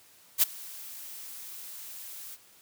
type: noise with ADSR envelope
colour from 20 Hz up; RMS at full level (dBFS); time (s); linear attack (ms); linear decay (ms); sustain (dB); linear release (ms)
blue; -19; 0.38-2.37; 46; 16; -24; 33
effects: white hiss -58 dBFS RMS until 2.61 s + high-pass 60 Hz 12 dB/octave